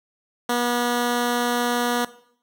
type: tone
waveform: 10% pulse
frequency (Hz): 241.7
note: B3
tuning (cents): -37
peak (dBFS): -12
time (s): 0.49-2.05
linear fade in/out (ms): 5
effects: noise-tail reverb RT60 0.6 s tail -17 dB re dry